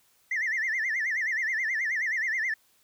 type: tone with vibrato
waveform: sine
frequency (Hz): 1919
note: A#6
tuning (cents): +50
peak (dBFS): -24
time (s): 0.31-2.54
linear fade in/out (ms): 5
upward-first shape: sine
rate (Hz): 9.4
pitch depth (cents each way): 180
effects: tanh soft clip ceiling -23 dBFS + white hiss -65 dBFS RMS until 2.83 s